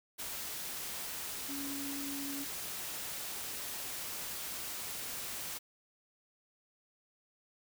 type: tone in noise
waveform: sine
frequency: 280 Hz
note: C#4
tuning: 18 cents sharp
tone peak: -40 dBFS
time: 1.48-2.45 s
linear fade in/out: 20 ms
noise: white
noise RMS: -41 dBFS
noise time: 0.18-5.59 s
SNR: -2 dB
effects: none